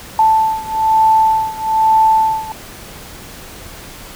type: beating tone pair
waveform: sine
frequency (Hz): 880 / 881.1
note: A5 / A5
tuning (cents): 0 / +2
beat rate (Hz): 1.1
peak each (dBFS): -12 / -14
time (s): 0.19-2.52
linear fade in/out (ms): 2
effects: pink hiss -34 dBFS RMS until 4.15 s